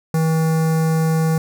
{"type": "tone with notch filter", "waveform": "square", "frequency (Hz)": 160.6, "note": "E3", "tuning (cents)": -45, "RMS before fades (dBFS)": -17, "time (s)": [0.14, 1.38], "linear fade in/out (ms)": 2, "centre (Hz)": 3100, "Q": 0.66, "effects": []}